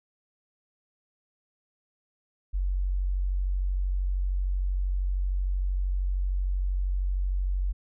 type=tone; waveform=sine; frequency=46.49 Hz; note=F#1; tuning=9 cents sharp; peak=-24 dBFS; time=2.53-7.73 s; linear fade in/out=20 ms; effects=none